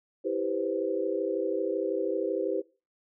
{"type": "chord", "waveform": "sine", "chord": "C major seventh", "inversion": "first", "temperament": "just", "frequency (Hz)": [327, 392.4, 490.5, 523.3], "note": ["E4", "G4", "B4", "C5"], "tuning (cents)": [-14, 2, -12, 0], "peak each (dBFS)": [-33, -31, -33, -33], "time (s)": [0.24, 2.62], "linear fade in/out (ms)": 20, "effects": ["noise-tail reverb RT60 0.3 s tail -20 dB re dry"]}